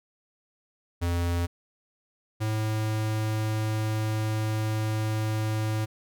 square tone pair in turn, 86.3 / 108.73 Hz, F2 / A2, -20 / -20 cents, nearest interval major third, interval 400 cents, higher second, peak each -25 / -26 dBFS, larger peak first, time 1.01-1.47 / 2.4-5.86 s, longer second, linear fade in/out 20 ms, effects none

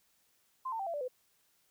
sine tone with pitch steps, 1041 / 901 / 779.9 / 675 / 584.2 / 505.7 Hz, C6 / A5 / G5 / E5 / D5 / B4, -9 / +41 / -9 / +41 / -9 / +41 cents, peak -34 dBFS, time 0.65-1.082 s, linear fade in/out 10 ms, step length 72 ms, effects white hiss -72 dBFS RMS until 1.7 s

